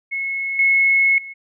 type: tone with level steps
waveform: sine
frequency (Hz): 2183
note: C#7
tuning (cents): -27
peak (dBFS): -21 / -12 / -31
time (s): 0.11-1.34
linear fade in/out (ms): 20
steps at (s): 0.59 / 1.18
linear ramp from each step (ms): 2
effects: none